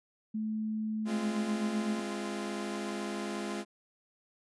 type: tone with pitch glide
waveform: sine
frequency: 217 to 215.6 Hz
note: A3 to A3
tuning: -24 to -35 cents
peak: -31 dBFS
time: 0.34-2 s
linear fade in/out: 10 ms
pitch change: -11 cents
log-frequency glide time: 1.15-1.23 s
type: chord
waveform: sawtooth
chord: F minor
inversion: first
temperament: equal with one note detuned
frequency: 207.7 / 261.6 / 344 Hz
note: Ab3 / C4 / F4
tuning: 0 / 0 / -26 cents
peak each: -33 / -39 / -35 dBFS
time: 1.05-3.65 s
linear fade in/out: 50 ms
effects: resampled to 24000 Hz